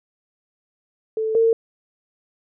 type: tone pair in turn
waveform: sine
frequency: 440 / 454.2 Hz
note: A4 / A#4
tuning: 0 / -45 cents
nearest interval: minor second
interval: 55 cents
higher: second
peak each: -20 / -13 dBFS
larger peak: second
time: 1.17-1.35 / 1.35-1.53 s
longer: neither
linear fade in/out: 2 ms
effects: none